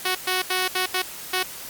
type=tone bursts at uneven times; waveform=5% pulse; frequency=370 Hz; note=F#4; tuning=in tune; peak=-10 dBFS; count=6; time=0.05-0.15 / 0.27-0.42 / 0.5-0.68 / 0.75-0.86 / 0.94-1.02 / 1.33-1.43 s; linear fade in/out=5 ms; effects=white hiss -37 dBFS RMS until 1.69 s + Opus 48 kbps